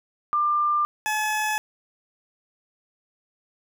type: tone pair in turn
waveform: sine / 20% pulse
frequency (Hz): 1193 / 855.8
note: D6 / A5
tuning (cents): +27 / -48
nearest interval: tritone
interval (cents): 575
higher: first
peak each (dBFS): -19 / -18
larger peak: second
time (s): 0.33-0.85 / 1.06-1.58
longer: neither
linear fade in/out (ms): 0
effects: none